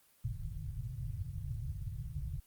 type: low-pass noise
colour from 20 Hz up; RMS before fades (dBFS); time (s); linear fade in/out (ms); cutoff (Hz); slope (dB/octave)
white; -40; 0.24-2.4; 5; 150; 96
effects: white hiss -67 dBFS RMS until 2.46 s + Opus 32 kbps